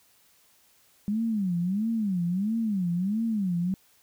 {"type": "tone with vibrato", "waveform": "sine", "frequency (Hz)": 198.4, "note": "G3", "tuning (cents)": 21, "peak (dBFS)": -24, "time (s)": [1.08, 3.74], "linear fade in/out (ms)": 0, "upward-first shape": "sine", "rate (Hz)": 1.5, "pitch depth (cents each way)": 250, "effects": ["white hiss -62 dBFS RMS until 4.02 s"]}